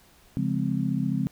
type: chord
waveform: sine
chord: Db major seventh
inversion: none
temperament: just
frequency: 138.59 / 173.24 / 207.9 / 259.9 Hz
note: Db3 / F3 / Ab3 / C4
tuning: 0 / -14 / +2 / -11 cents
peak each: -29 dBFS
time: 0.37-1.27 s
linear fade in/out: 0 ms
effects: pink hiss -57 dBFS RMS until 1.31 s